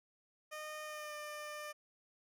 15% pulse tone with pitch glide, 612 to 599.1 Hz, D#5 to D5, -29 to +34 cents, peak -37 dBFS, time 0.51-1.73 s, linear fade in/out 20 ms, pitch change -37 cents, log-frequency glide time 0.84-1.16 s, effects none

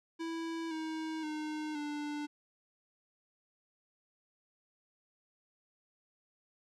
square tone with pitch steps, 329.3 / 317.5 / 306.2 / 295.2 Hz, E4 / D#4 / D#4 / D4, -2 / +35 / -28 / +9 cents, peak -37 dBFS, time 0.19-2.27 s, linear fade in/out 20 ms, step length 520 ms, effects low-pass 6000 Hz 12 dB/octave

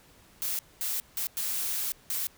blue noise bursts at uneven times, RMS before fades -31 dBFS, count 5, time 0.42-0.59 / 0.81-1 / 1.17-1.27 / 1.37-1.92 / 2.1-2.27 s, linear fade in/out 0 ms, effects pink hiss -58 dBFS RMS until 2.37 s

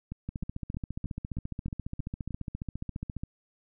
two click trains, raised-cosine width 5 ms, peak -24 / -22 dBFS, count 8 / 44, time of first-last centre 0.12-2.308 / 0.29-3.235 s, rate 3.2 / 14.6 Hz, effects none

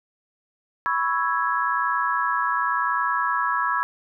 sine chord, C# minor seventh, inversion third, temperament equal, 987.8 / 1108.7 / 1318.5 / 1661.2 Hz, B5 / C#6 / E6 / G#6, 0 / 0 / 0 / 0 cents, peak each -26 dBFS, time 0.86-3.83 s, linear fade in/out 0 ms, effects none

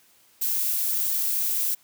violet noise, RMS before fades -25 dBFS, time 0.41-1.75 s, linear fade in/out 10 ms, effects white hiss -59 dBFS RMS until 1.83 s + high-pass 80 Hz 12 dB/octave

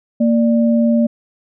sine tone pair together, 230.9 / 589.3 Hz, A#3 / D5, -16 / +6 cents, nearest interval octave + major third, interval 1622 cents, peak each -11 / -19 dBFS, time 0.2-1.07 s, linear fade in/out 10 ms, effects none

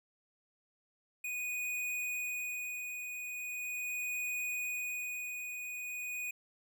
square tone with tremolo, 2477 Hz, D#7, 8 cents flat, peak -35 dBFS, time 1.24-6.31 s, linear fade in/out 5 ms, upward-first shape sine, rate 0.4 Hz, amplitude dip 45%, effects none

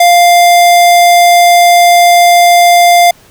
square tone, 698.5 Hz, F5, in tune, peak -3 dBFS, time 0-3.11 s, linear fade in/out 5 ms, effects pink hiss -42 dBFS RMS until 3.3 s

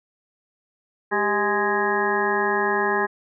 harmonic tone with a mistuned harmonic, 207.7 Hz, G#3, in tune, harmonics 1 / 2 / 3 / 4 / 5 / 6 / 8 / 9, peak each -32 / -24 / -34 / -26 / -27 / -33 / -25 / -30 dBFS, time 1.11-3.07 s, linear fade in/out 20 ms, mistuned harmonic 2, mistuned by -73 cents, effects none

